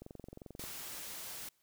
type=click train; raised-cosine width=2 ms; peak=-34 dBFS; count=15; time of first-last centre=0.02-0.639 s; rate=22.6 Hz
type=noise; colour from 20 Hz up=white; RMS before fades=-45 dBFS; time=0.59-1.49 s; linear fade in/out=5 ms
effects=white hiss -75 dBFS RMS until 1.62 s